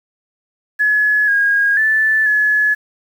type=tone with pitch steps; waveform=sine; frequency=1699 / 1634 / 1753 / 1704 Hz; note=G#6 / G#6 / A6 / G#6; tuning=+39 / -29 / -7 / +44 cents; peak=-11 dBFS; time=0.79-2.75 s; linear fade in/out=20 ms; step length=490 ms; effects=7-bit